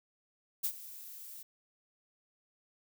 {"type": "noise with ADSR envelope", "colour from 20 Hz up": "violet", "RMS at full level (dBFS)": -31, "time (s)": [0.63, 1.43], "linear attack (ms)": 18, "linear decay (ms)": 70, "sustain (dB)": -17, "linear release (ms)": 7, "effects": []}